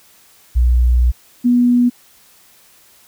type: tone pair in turn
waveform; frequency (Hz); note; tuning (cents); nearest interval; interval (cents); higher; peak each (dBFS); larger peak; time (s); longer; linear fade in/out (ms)
sine; 60.8 / 243.8; B1 / B3; -26 / -22; 2 octaves; 2404; second; -9; neither; 0.55-1.12 / 1.44-1.9; first; 20
effects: white hiss -49 dBFS RMS until 3.07 s